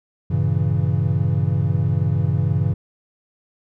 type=chord; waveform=triangle; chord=G diminished seventh; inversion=none; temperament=equal; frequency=98 / 116.54 / 138.59 / 164.81 Hz; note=G2 / Bb2 / Db3 / Fb3; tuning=0 / 0 / 0 / 0 cents; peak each=-19 / -22 / -19 / -22 dBFS; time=0.3-2.74 s; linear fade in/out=10 ms; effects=none